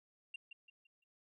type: tone with echo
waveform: sine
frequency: 2768 Hz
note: F7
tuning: 16 cents flat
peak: -40 dBFS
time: 0.34-0.36 s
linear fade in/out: 5 ms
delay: 170 ms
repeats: 4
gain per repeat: -9 dB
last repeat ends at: 1.04 s
effects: tanh soft clip ceiling -41 dBFS